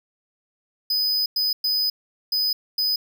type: tone bursts at uneven times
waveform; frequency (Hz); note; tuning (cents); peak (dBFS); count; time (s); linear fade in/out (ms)
square; 5000; D#8; +8; -20; 5; 0.9-1.26 / 1.36-1.53 / 1.64-1.9 / 2.32-2.53 / 2.78-2.96; 5
effects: none